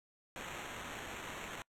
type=noise with sample-and-hold; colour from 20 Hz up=violet; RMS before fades=-45 dBFS; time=0.36-1.62 s; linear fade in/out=0 ms; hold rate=4900 Hz; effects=noise-tail reverb RT60 0.1 s tail -25 dB re dry + low-pass 11000 Hz 12 dB/octave